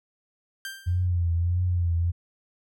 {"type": "tone with exponential decay", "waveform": "sawtooth", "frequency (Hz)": 1578, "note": "G6", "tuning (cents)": 11, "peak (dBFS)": -27, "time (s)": [0.65, 1.07], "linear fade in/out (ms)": 1, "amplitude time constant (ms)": 90}
{"type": "tone with vibrato", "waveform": "sine", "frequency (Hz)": 87.31, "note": "F2", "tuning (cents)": 0, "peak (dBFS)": -21, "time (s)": [0.86, 2.12], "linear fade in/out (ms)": 20, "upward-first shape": "triangle", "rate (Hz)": 1.6, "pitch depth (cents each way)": 72}
{"effects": []}